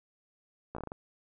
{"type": "slowing click train", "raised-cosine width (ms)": 1, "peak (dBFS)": -25, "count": 7, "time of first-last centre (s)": [0.75, 0.919], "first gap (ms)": 15, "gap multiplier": 1.25, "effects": []}